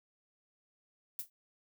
violet noise with exponential decay, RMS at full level -34 dBFS, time 1.19-1.3 s, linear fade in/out 2 ms, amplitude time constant 22 ms, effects none

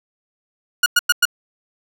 sawtooth tone bursts, 1440 Hz, F#6, 47 cents flat, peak -7 dBFS, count 4, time 0.83-1.254 s, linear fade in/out 5 ms, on 31 ms, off 100 ms, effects none

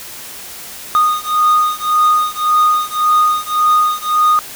triangle beating tone pair, 1233 / 1234.8 Hz, D#6 / D#6, -16 / -14 cents, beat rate 1.8 Hz, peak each -12 dBFS, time 0.95-4.39 s, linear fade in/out 0 ms, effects white hiss -31 dBFS RMS until 4.55 s

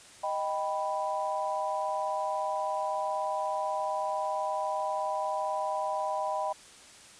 sine chord, Eb augmented, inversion none, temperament equal, 622.3 / 784 / 987.8 Hz, Eb5 / G5 / B5, 0 / 0 / 0 cents, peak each -33 dBFS, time 0.23-6.53 s, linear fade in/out 10 ms, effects white hiss -52 dBFS RMS until 7.19 s + resampled to 22050 Hz

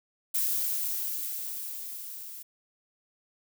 violet noise with level ramp, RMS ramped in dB -27 to -43 dBFS, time 0.34-2.43 s, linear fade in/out 10 ms, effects none

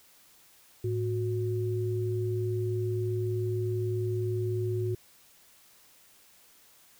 sine tone pair together, 108.6 / 365.3 Hz, A2 / F#4, -22 / -22 cents, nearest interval octave + major sixth, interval 2100 cents, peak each -29 / -31 dBFS, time 0.84-4.95 s, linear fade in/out 5 ms, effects white hiss -59 dBFS RMS until 6.99 s

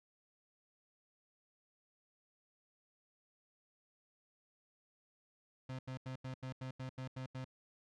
35% pulse tone bursts, 130 Hz, C3, 11 cents flat, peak -40 dBFS, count 10, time 5.69-7.446 s, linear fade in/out 5 ms, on 100 ms, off 84 ms, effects low-pass 5000 Hz 12 dB/octave

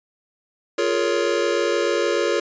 square chord, Bb minor seventh, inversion second, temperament just, 349.6 / 419.5 / 466.2 / 559.4 Hz, F4 / Ab4 / Bb4 / Db5, +2 / +17 / 0 / +16 cents, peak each -25 dBFS, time 0.78-2.4 s, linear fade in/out 5 ms, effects resampled to 16000 Hz

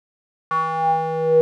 square tone with band-pass filter sweep, 161.1 Hz, E3, 39 cents flat, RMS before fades -19 dBFS, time 0.51-1.41 s, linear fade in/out 0 ms, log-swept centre 1200 to 470 Hz, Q 8.8, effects none

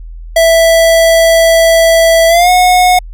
square tone with pitch glide, 659.3 to 727.3 Hz, E5 to F#5, 0 to -30 cents, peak -5 dBFS, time 0.36-2.99 s, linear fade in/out 5 ms, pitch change +170 cents, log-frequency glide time 2.28-2.5 s, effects added 41 Hz sine -24 dBFS peak until 3.13 s

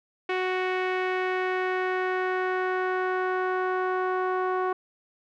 sawtooth tone with low-pass filter sweep, 370 Hz, F#4, in tune, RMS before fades -27 dBFS, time 0.29-4.73 s, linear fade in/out 5 ms, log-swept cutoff 2400 to 1200 Hz, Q 2.2, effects none

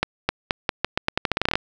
accelerating click train, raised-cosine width 0.3 ms, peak -3 dBFS, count 17, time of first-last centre 0.03-1.555 s, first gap 260 ms, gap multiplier 0.84, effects none

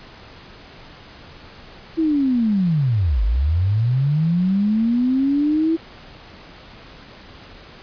sine linear two-way sweep, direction down then up, 331.1 to 48.11 to 331.1 Hz, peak -15 dBFS, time 1.97-5.77 s, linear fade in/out 20 ms, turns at 3.23 s, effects pink hiss -42 dBFS RMS until 7.82 s + resampled to 11025 Hz

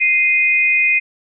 sine tone pair together, 2093 / 2483 Hz, C7 / D#7, 0 / -4 cents, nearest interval minor third, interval 296 cents, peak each -16 / -13 dBFS, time 0-1 s, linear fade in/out 20 ms, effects none

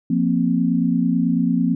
sine chord, F suspended fourth, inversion none, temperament just, 174.61 / 232.8 / 261.9 Hz, F3 / Bb3 / C4, 0 / -2 / +2 cents, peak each -20 dBFS, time 0.1-1.75 s, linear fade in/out 5 ms, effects none

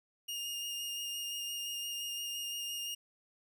sawtooth tone with vibrato, 2833 Hz, F7, 24 cents sharp, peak -34 dBFS, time 0.28-2.95 s, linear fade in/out 10 ms, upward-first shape square, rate 5.8 Hz, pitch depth 10 cents each way, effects none

